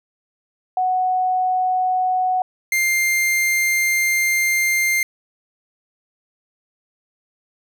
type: tone pair in turn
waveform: sine / 45% pulse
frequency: 740 / 2100 Hz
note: F#5 / C7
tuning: 0 / +6 cents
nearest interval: octave + tritone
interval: 1806 cents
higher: second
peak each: -16 dBFS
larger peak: neither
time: 0.77-2.42 / 2.72-5.03 s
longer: second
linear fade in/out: 2 ms
effects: none